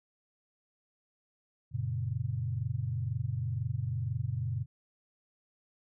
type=chord; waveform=sine; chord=F# major; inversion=none; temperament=equal; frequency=92.5 / 116.54 / 138.59 Hz; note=F#2 / A#2 / C#3; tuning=0 / 0 / 0 cents; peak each=-37 / -33 / -36 dBFS; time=1.71-4.66 s; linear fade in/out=50 ms; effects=none